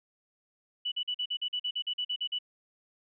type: tone bursts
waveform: sine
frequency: 2960 Hz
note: F#7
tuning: in tune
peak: -29 dBFS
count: 14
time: 0.85-2.388 s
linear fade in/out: 10 ms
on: 69 ms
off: 44 ms
effects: none

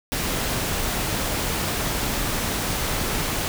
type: noise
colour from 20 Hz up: pink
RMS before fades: -25 dBFS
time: 0.12-3.48 s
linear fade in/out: 0 ms
effects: none

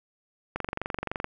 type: click train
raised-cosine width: 0.5 ms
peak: -15 dBFS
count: 17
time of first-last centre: 0.56-1.244 s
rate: 23.4 Hz
effects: none

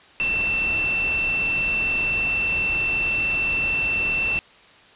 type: tone in noise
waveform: sine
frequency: 2682 Hz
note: E7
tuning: 29 cents sharp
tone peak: -20 dBFS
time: 0.2-4.39 s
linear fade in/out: 0 ms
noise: pink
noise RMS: -33 dBFS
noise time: 0.2-4.39 s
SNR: +10 dB
effects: white hiss -50 dBFS RMS until 4.95 s + resampled to 8000 Hz

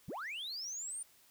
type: linear sweep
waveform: sine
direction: up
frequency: 85 to 9200 Hz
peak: -37 dBFS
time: 0.08-1.03 s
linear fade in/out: 5 ms
effects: tanh soft clip ceiling -38 dBFS + white hiss -65 dBFS RMS until 1.3 s

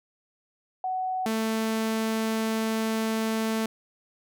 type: tone pair in turn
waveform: sine / sawtooth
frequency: 746 / 221.8 Hz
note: F#5 / A3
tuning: +14 / +14 cents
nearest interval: octave + major sixth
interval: 2100 cents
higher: first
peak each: -26 / -21 dBFS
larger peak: second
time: 0.84-1.26 / 1.26-3.66 s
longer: second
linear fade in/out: 2 ms
effects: none

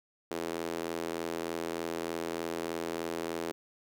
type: tone with high-pass filter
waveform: sawtooth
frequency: 83.3 Hz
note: E2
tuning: 19 cents sharp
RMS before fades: -36 dBFS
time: 0.31-3.52 s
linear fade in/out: 0 ms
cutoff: 370 Hz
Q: 2
effects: none

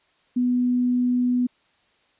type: tone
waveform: sine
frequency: 247.3 Hz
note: B3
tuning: 3 cents sharp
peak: -18 dBFS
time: 0.36-1.47 s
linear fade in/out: 10 ms
effects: white hiss -63 dBFS RMS until 2.19 s + resampled to 8000 Hz

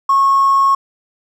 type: tone with hard clipping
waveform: triangle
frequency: 1094 Hz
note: C#6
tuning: 23 cents flat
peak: -9 dBFS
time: 0.09-0.75 s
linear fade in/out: 5 ms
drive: 3 dB
effects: none

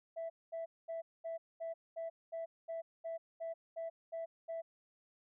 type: tone bursts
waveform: sine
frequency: 660 Hz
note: E5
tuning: 2 cents sharp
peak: -37 dBFS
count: 13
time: 0.16-4.62 s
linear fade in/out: 20 ms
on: 140 ms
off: 220 ms
effects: tanh soft clip ceiling -36 dBFS

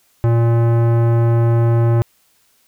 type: tone with tanh clipping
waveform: sine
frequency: 116.54 Hz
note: A#2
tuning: in tune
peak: -13 dBFS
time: 0.24-2.02 s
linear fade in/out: 0 ms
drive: 18 dB
effects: white hiss -58 dBFS RMS until 2.67 s

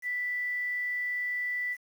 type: tone with quantisation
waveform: sine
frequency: 1975.5 Hz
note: B6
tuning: in tune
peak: -29 dBFS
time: 0.02-1.77 s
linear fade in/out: 50 ms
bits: 9
effects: none

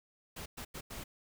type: noise bursts at uneven times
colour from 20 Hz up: pink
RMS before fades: -44 dBFS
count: 4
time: 0.36-0.46 / 0.57-0.65 / 0.74-0.81 / 0.9-1.04 s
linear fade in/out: 10 ms
effects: none

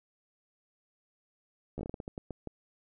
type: slowing click train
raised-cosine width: 2 ms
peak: -25 dBFS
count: 12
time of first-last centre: 1.78-2.473 s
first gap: 13 ms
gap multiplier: 1.29
effects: none

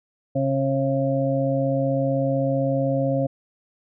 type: harmonic tone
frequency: 135.7 Hz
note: C#3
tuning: 36 cents flat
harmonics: 1 / 2 / 4 / 5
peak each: -24 / -25 / -23 / -30 dBFS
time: 0.35-3.27 s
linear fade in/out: 10 ms
effects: none

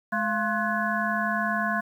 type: harmonic tone with a mistuned harmonic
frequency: 212.2 Hz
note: G#3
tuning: 38 cents sharp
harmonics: 1 / 3 / 5 / 7 / 8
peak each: -30 / -30 / -30 / -30 / -30 dBFS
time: 0.12-1.81 s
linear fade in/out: 10 ms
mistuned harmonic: 3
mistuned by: +140 cents
effects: 9-bit

